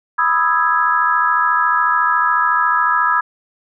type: chord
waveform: sine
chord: E major seventh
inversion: second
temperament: equal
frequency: 987.8 / 1244.5 / 1318.5 / 1661.2 Hz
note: B5 / D#6 / E6 / G#6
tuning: 0 / 0 / 0 / 0 cents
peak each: -18 dBFS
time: 0.18-3.21 s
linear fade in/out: 10 ms
effects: none